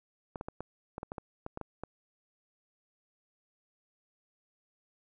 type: clicks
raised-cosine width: 1 ms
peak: -24 dBFS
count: 12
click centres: 0.358 / 0.411 / 0.485 / 0.606 / 0.981 / 1.031 / 1.119 / 1.182 / 1.464 / 1.574 / 1.613 / 1.836 s
effects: none